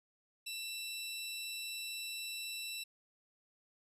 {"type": "tone pair together", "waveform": "sawtooth", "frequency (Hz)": [2684, 3937], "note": ["E7", "B7"], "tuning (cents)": [31, -6], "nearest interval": "perfect fifth", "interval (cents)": 663, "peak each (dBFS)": [-40, -40], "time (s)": [0.46, 2.84], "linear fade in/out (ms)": 10, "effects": ["resampled to 32000 Hz"]}